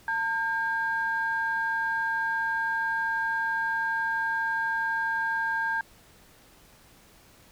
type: tone pair together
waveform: sine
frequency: 903 / 1603.9 Hz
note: A5 / G6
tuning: +45 / +39 cents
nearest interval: minor seventh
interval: 994 cents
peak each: -29 / -26 dBFS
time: 0.08-5.81 s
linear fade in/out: 2 ms
effects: tanh soft clip ceiling -18 dBFS + pink hiss -56 dBFS RMS until 7.51 s